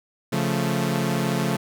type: chord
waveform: sawtooth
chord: Db augmented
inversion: none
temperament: equal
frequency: 138.59 / 174.61 / 220 Hz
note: Db3 / F3 / A3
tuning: 0 / 0 / 0 cents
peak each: -22 dBFS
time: 0.32-1.57 s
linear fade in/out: 10 ms
effects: none